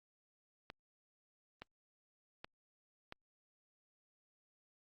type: clicks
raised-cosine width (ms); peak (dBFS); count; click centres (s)
0.3; -30; 4; 0.701 / 1.62 / 2.445 / 3.124
effects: Opus 48 kbps